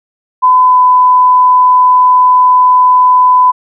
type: tone with pitch glide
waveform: sine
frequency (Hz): 1010 to 1003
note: B5 to B5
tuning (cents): +39 to +26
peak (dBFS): -3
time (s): 0.42-3.52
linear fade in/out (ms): 20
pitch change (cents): -13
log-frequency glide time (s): 0.64-0.78
effects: none